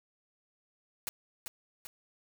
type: noise with echo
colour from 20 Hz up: white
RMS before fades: -36 dBFS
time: 1.07-1.09 s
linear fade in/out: 0 ms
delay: 390 ms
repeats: 2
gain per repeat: -5 dB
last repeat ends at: 1.87 s
effects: none